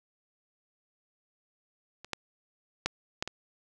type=clicks; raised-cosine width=0.2 ms; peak=-27 / -14 / -10 / -13 / -19 dBFS; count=5; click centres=2.046 / 2.133 / 2.86 / 3.225 / 3.276 s; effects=none